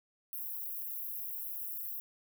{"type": "high-pass noise", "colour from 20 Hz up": "white", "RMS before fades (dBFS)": -40, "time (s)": [0.33, 2], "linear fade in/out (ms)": 0, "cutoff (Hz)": 12000, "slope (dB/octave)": 48, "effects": []}